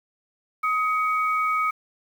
sine tone pair together, 1260 / 2245 Hz, D#6 / C#7, +21 / +21 cents, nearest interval minor seventh, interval 1000 cents, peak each -21 / -28 dBFS, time 0.63-1.71 s, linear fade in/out 10 ms, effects 8-bit

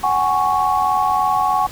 sine chord, F# suspended second, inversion none, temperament equal with one note detuned, 747.3 / 830.6 / 1108.7 Hz, F#5 / G#5 / C#6, +17 / 0 / 0 cents, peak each -19 / -19 / -18 dBFS, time 0.03-1.67 s, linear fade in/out 10 ms, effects pink hiss -36 dBFS RMS until 1.71 s

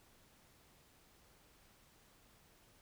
silence, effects pink hiss -67 dBFS RMS until 2.81 s

